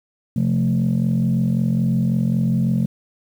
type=chord; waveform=sine; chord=F major; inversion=second; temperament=equal; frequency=130.81 / 174.61 / 220 Hz; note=C3 / F3 / A3; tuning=0 / 0 / 0 cents; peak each=-19 dBFS; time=0.36-2.86 s; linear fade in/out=5 ms; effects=tanh soft clip ceiling -11 dBFS + 8-bit